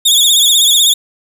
sawtooth tone with vibrato, 3520 Hz, A7, in tune, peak -4 dBFS, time 0.05-0.94 s, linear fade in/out 10 ms, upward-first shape sine, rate 16 Hz, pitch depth 100 cents each way, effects none

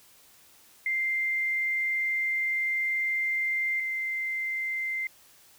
sine tone pair in turn, 2093 / 2083 Hz, C7 / C7, 0 / -8 cents, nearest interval unison, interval 8 cents, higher first, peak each -25 / -28 dBFS, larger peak first, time 0.86-3.8 / 3.8-5.07 s, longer first, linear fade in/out 2 ms, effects white hiss -57 dBFS RMS until 5.58 s

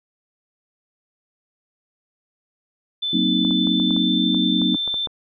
sine tone with pitch glide, 3520 to 3551 Hz, A7 to A7, 0 to +15 cents, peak -21 dBFS, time 3.02-5.07 s, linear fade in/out 10 ms, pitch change +15 cents, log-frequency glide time 3.47-4.27 s
sine chord, C half-diminished seventh, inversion second, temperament equal with one note detuned, 185 / 230.9 / 261.6 / 311.1 Hz, Gb3 / Bb3 / C4 / Eb4, 0 / -16 / 0 / 0 cents, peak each -23 dBFS, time 3.13-4.76 s, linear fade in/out 5 ms
clicks, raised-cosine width 1 ms, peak -21 dBFS, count 12, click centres 3.449 / 3.509 / 3.671 / 3.799 / 3.907 / 3.965 / 4.346 / 4.617 / 4.745 / 4.877 / 4.942 / 5.072 s
effects none

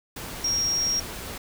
sine tone in noise, 5600 Hz, F8, 4 cents sharp, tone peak -22 dBFS, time 0.44-1 s, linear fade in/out 5 ms, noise pink, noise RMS -36 dBFS, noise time 0.16-1.38 s, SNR +11 dB, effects none

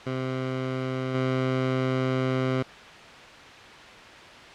15% pulse tone with level steps, 130 Hz, C3, 11 cents flat, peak -21 / -17 dBFS, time 0.06-2.63 s, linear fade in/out 10 ms, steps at 1.14 s, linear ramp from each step 10 ms, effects white hiss -44 dBFS RMS until 4.54 s + low-pass 3000 Hz 12 dB/octave

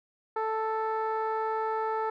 15% pulse tone with low-pass filter, 440.3 Hz, A4, 1 cent sharp, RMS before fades -30 dBFS, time 0.36-2.1 s, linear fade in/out 5 ms, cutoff 1100 Hz, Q 1.3, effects none

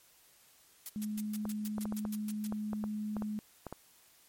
blue noise bursts, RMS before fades -42 dBFS, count 11, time 0.86-2.468 s, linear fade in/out 0 ms, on 28 ms, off 130 ms
sine tone, 211.8 Hz, G#3, 34 cents sharp, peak -34 dBFS, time 0.96-3.39 s, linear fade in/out 0 ms
clicks, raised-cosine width 1 ms, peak -26 dBFS, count 12, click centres 1.454 / 1.782 / 1.855 / 1.924 / 2.052 / 2.524 / 2.732 / 2.84 / 3.167 / 3.222 / 3.667 / 3.726 s
effects white hiss -63 dBFS RMS until 4.28 s + MP3 64 kbps

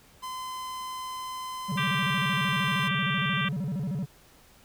45% pulse tone, 1026 Hz, C6, 34 cents flat, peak -34 dBFS, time 0.22-2.89 s, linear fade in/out 20 ms
triangle tone with vibrato, 164.6 Hz, E3, 2 cents flat, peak -26 dBFS, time 1.68-4.06 s, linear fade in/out 20 ms, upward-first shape square, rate 13 Hz, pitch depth 260 cents each way
harmonic tone, 392 Hz, G4, in tune, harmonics 3 / 4 / 5 / 6 / 7 / 8 / 9, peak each -32 / -33 / -34 / -35 / -35 / -36 / -37 dBFS, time 1.77-3.49 s, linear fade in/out 10 ms
effects pink hiss -57 dBFS RMS until 4.64 s

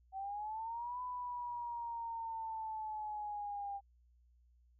sine linear two-way sweep, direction up then down, 760 to 1000 to 795 Hz, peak -39 dBFS, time 0.12-3.81 s, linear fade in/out 50 ms, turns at 1.01 s, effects added 60 Hz sine -65 dBFS peak until 4.79 s

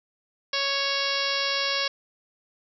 harmonic tone with a mistuned harmonic, 554.4 Hz, C#5, in tune, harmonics 1 / 2 / 3 / 4 / 5 / 6 / 7 / 8 / 9 / 10, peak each -33 / -33 / -33 / -33 / -33 / -33 / -33 / -33 / -33 / -33 dBFS, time 0.53-1.88 s, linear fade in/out 5 ms, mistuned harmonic 7, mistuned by +16 cents, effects none

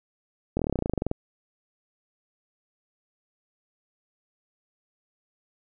slowing click train, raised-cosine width 2 ms, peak -12 dBFS, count 17, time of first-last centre 0.57-1.114 s, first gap 23 ms, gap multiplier 1.05, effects none

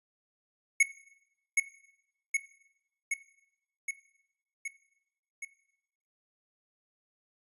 square tone with echo, 2200 Hz, C#7, 14 cents flat, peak -19 dBFS, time 0.8-0.83 s, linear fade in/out 5 ms, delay 770 ms, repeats 6, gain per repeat -3 dB, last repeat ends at 5.45 s, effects noise-tail reverb RT60 0.8 s tail -17 dB re dry + resampled to 32000 Hz

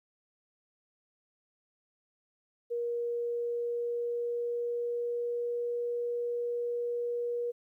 sine tone with pitch glide, 474.4 to 478.5 Hz, A#4 to A#4, +30 to +45 cents, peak -30 dBFS, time 2.7-7.52 s, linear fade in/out 20 ms, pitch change +15 cents, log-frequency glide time 3.07-5.8 s, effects 12-bit

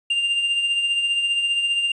triangle tone with tremolo, 2794 Hz, F7, in tune, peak -15 dBFS, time 0.1-1.92 s, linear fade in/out 5 ms, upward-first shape triangle, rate 15 Hz, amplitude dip 50%, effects resampled to 22050 Hz + 9-bit

